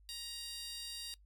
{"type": "tone with high-pass filter", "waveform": "15% pulse", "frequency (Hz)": 941, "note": "A#5", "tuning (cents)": 16, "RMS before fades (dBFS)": -45, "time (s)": [0.09, 1.14], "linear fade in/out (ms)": 0, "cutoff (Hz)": 4700, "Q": 2.6, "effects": ["noise-tail reverb RT60 0.1 s tail -20 dB re dry", "added 50 Hz sine -60 dBFS peak until 1.25 s"]}